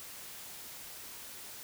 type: silence
effects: white hiss -47 dBFS RMS until 1.63 s